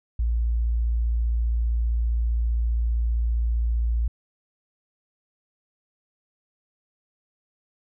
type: tone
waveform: sine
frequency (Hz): 57.6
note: A#1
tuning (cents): -20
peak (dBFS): -20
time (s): 0.19-4.08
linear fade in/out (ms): 5
effects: none